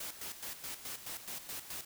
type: noise with tremolo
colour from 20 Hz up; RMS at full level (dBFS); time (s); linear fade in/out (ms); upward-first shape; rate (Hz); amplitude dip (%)
white; -42; 0-1.85; 5; square; 4.7; 65
effects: none